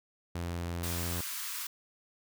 sawtooth tone, 86 Hz, F2, 26 cents flat, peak -30 dBFS, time 0.35-1.21 s, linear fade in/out 5 ms
white high-pass noise, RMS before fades -38 dBFS, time 0.83-1.67 s, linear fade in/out 5 ms, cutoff 940 Hz, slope 96 dB/octave
effects none

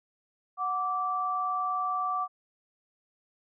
sine tone pair together, 737.1 / 1166 Hz, F#5 / D6, -7 / -13 cents, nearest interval minor sixth, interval 794 cents, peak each -33 / -28 dBFS, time 0.57-2.28 s, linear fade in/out 50 ms, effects none

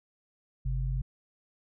sine tone pair together, 49.06 / 130 Hz, G1 / C3, +2 / -11 cents, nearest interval octave + perfect fourth, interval 1687 cents, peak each -29 / -32 dBFS, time 0.65-1.02 s, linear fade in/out 10 ms, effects none

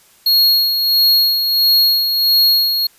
square tone with tremolo, 4300 Hz, C8, 47 cents sharp, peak -9 dBFS, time 0.26-2.87 s, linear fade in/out 5 ms, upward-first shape sine, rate 1.5 Hz, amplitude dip 50%, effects white hiss -50 dBFS RMS until 2.98 s + resampled to 32000 Hz

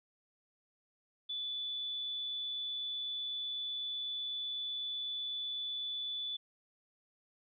sine tone, 3472 Hz, A7, 24 cents flat, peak -36 dBFS, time 1.29-6.37 s, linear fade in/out 10 ms, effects none

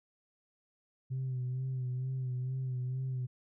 sine tone with vibrato, 128.5 Hz, C3, 31 cents flat, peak -31 dBFS, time 1.1-3.27 s, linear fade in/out 20 ms, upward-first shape sine, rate 2.2 Hz, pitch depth 42 cents each way, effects tanh soft clip ceiling -30 dBFS

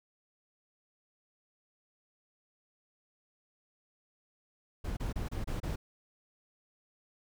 brown noise bursts, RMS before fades -35 dBFS, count 6, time 4.84-5.76 s, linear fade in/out 10 ms, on 130 ms, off 28 ms, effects none

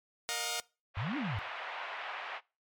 5% pulse chord, Bb suspended fourth, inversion none, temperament equal with one note detuned, 466.2 / 622.3 / 716 Hz, Bb4 / Eb5 / F5, 0 / 0 / +43 cents, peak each -28 / -29 / -24 dBFS, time 0.29-0.6 s, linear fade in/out 0 ms
pink band-pass noise, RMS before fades -41 dBFS, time 0.94-2.41 s, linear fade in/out 50 ms, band 680 to 2900 Hz, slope 24 dB/octave
sine exponential two-way sweep, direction up then down, 88.3 to 316.8 to 88.3 Hz, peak -33 dBFS, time 0.97-1.39 s, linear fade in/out 0 ms, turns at 1.17 s
effects noise-tail reverb RT60 0.3 s tail -23 dB re dry + MP3 96 kbps

